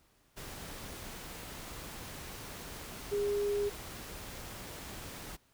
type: tone in noise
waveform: sine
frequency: 408.1 Hz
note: G#4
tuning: 30 cents flat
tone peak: -29 dBFS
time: 3.11-3.7 s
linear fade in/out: 20 ms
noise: pink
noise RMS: -45 dBFS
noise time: 0.36-5.37 s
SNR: +13 dB
effects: pink hiss -69 dBFS RMS until 5.53 s